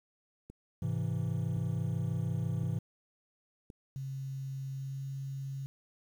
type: click train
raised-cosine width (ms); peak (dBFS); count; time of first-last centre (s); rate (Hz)
3; -34; 4; 0.5-3.702; 0.937
type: chord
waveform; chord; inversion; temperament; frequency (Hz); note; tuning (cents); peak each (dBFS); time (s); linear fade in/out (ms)
triangle; Ab augmented; none; equal with one note detuned; 104.67 / 130.81 / 164.81; Ab2 / C3 / E3; +14 / 0 / 0; -33; 0.82-2.79; 5
type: tone with pitch glide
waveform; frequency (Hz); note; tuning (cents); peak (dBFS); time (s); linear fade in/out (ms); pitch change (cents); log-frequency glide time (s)
sine; 135 to 136.1; C#3 to C#3; -45 to -31; -36; 3.96-5.66; 0; +14; 4.76-5.02
effects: 10-bit